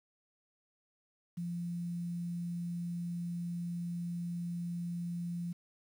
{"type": "tone with quantisation", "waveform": "sine", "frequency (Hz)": 172.8, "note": "F3", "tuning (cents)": -18, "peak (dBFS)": -35, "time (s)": [1.37, 5.53], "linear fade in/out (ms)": 10, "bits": 10, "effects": []}